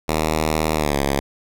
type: tone with pitch glide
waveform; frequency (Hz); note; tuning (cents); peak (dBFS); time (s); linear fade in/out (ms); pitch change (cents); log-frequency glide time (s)
5% pulse; 78.2 to 69.67; D#2 to C#2; +9 to +9; -7; 0.08-1.2; 10; -200; 0.76-0.98
effects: none